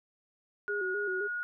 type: tone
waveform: sine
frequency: 1445 Hz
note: F#6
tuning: 41 cents flat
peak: -32 dBFS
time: 0.68-1.43 s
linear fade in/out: 0 ms
type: tone with vibrato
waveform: sine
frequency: 392 Hz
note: G4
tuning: in tune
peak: -33 dBFS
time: 0.68-1.28 s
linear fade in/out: 20 ms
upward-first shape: square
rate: 3.8 Hz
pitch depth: 75 cents each way
effects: none